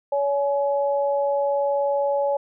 sine tone pair together, 564.9 / 844 Hz, C#5 / G#5, +33 / +28 cents, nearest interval perfect fifth, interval 695 cents, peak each -20 / -26 dBFS, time 0.12-2.37 s, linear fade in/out 5 ms, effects none

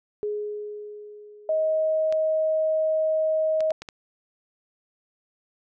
sine tone with exponential decay, 418 Hz, G#4, 11 cents sharp, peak -24 dBFS, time 0.23-2.53 s, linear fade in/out 0 ms, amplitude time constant 500 ms
sine tone, 630 Hz, D#5, 21 cents sharp, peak -20 dBFS, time 1.49-3.72 s, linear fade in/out 2 ms
clicks, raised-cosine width 0.2 ms, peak -20 dBFS, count 5, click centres 2.125 / 3.606 / 3.706 / 3.82 / 3.888 s
effects none

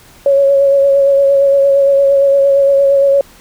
sine tone with vibrato, 554.4 Hz, C#5, in tune, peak -6 dBFS, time 0.26-3.21 s, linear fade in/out 2 ms, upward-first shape sine, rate 8.7 Hz, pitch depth 21 cents each way, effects pink hiss -42 dBFS RMS until 3.4 s

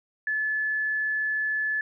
sine tone, 1727 Hz, A6, 33 cents flat, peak -24 dBFS, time 0.27-1.81 s, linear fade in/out 2 ms, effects none

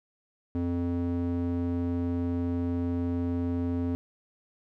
square tone with band-pass filter, 86.8 Hz, F2, 10 cents flat, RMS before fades -29 dBFS, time 0.55-3.95 s, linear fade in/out 0 ms, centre 250 Hz, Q 1.6, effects none

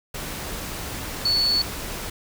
sine tone in noise, 4435 Hz, C#8, in tune, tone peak -18 dBFS, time 1.25-1.62 s, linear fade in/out 5 ms, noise pink, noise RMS -32 dBFS, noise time 0.14-2.1 s, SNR +11 dB, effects none

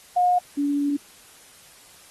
sine tone pair in turn, 718 / 286.2 Hz, F5 / D4, +48 / -45 cents, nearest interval octave + major third, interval 1593 cents, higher first, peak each -16 / -20 dBFS, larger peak first, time 0.16-0.39 / 0.57-0.97 s, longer second, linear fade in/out 10 ms, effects white hiss -50 dBFS RMS until 2.1 s + AAC 32 kbps

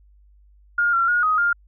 sine tone with pitch steps, 1418 / 1367 / 1438 / 1255 / 1405 Hz, F6 / F6 / F#6 / D#6 / F6, +26 / -37 / -50 / +15 / +10 cents, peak -16 dBFS, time 0.78-1.53 s, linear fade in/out 5 ms, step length 150 ms, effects added 50 Hz sine -50 dBFS peak until 1.67 s

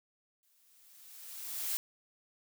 blue noise with exponential growth, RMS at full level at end -33 dBFS, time 0.43-1.77 s, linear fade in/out 0 ms, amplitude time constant 290 ms, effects none

